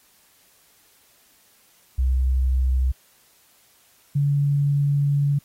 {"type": "tone pair in turn", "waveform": "sine", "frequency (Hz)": [64.4, 142.62], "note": ["C2", "C#3"], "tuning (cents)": [-27, 50], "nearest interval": "octave + major second", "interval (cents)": 1377, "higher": "second", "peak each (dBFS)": -17, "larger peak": "neither", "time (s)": [[1.98, 2.92], [4.15, 5.39]], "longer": "second", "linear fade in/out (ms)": 10, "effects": ["white hiss -58 dBFS RMS until 5.44 s", "AAC 48 kbps"]}